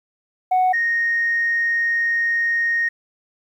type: tone pair in turn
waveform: sine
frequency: 740 / 1859.5 Hz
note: F#5 / A#6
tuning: 0 / -5 cents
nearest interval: octave + major third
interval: 1595 cents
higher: second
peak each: -12 / -16 dBFS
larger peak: first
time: 0.51-0.73 / 0.73-2.89 s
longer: second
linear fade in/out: 10 ms
effects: tanh soft clip ceiling -12 dBFS + 9-bit